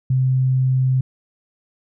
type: tone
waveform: sine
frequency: 130 Hz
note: C3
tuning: 11 cents flat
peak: -14 dBFS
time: 0.1-1.01 s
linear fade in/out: 5 ms
effects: none